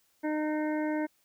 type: harmonic tone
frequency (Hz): 305.7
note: D#4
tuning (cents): -30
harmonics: 1 / 2 / 3 / 5 / 6 / 7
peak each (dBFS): -29 / -35 / -39 / -43 / -45 / -46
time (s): 0.23-1.07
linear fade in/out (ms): 20
effects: white hiss -70 dBFS RMS until 1.24 s